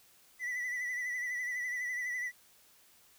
triangle tone with vibrato, 1975.5 Hz, B6, in tune, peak -32 dBFS, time 0.39-2.32 s, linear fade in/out 50 ms, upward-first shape sine, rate 12 Hz, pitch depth 43 cents each way, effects white hiss -63 dBFS RMS until 3.18 s

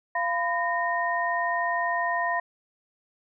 sine tone cluster, 690 / 1003 / 1844 Hz, F5 / B5 / A#6, -21 / +26 / -19 cents, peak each -28 dBFS, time 0.15-2.4 s, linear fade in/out 5 ms, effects none

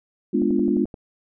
sine chord, G# diminished seventh, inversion none, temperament equal, 207.7 / 246.9 / 293.7 / 349.2 Hz, G#3 / B3 / D4 / F4, 0 / 0 / 0 / 0 cents, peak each -23 dBFS, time 0.33-0.85 s, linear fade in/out 10 ms
click train, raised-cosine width 2 ms, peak -23 dBFS, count 7, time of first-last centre 0.42-0.942 s, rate 11.5 Hz
effects none

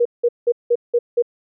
sine tone bursts, 477.2 Hz, A#4, 41 cents sharp, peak -12 dBFS, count 6, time 0-1.224 s, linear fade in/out 10 ms, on 54 ms, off 180 ms, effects none

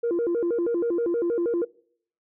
sine tone with vibrato, 402.2 Hz, G4, 44 cents sharp, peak -20 dBFS, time 0.03-1.65 s, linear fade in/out 10 ms, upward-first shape square, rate 6.3 Hz, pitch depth 270 cents each way, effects noise-tail reverb RT60 0.6 s tail -23 dB re dry + tanh soft clip ceiling -19 dBFS

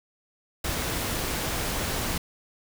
pink noise, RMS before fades -29 dBFS, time 0.64-2.18 s, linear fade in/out 5 ms, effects none

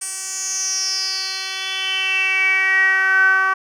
10% pulse tone with band-pass filter sweep, 381.2 Hz, G4, 48 cents flat, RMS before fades -19 dBFS, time 0.01-3.54 s, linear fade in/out 10 ms, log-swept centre 8500 to 1300 Hz, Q 7.8, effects none

